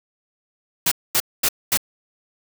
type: noise bursts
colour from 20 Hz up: white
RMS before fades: -18 dBFS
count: 4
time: 0.86-1.774 s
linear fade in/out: 5 ms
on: 56 ms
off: 230 ms
effects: none